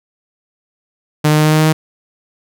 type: tone with pitch steps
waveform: sawtooth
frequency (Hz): 151.6 / 152.48 / 153.36 / 154.25 / 155.14 / 156.04 / 156.95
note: D#3 / D#3 / D#3 / D#3 / D#3 / D#3 / D#3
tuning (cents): -45 / -35 / -25 / -15 / -5 / +5 / +15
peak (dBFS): -5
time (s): 1.24-1.73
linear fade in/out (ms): 10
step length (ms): 70
effects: none